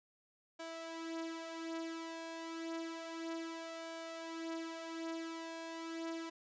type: tone with flanger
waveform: sawtooth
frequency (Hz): 328.5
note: E4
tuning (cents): -6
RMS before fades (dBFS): -44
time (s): 0.59-6.3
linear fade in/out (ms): 10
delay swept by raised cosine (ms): 1.3 to 7.3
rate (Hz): 0.3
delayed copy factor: +0.6
effects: resampled to 16000 Hz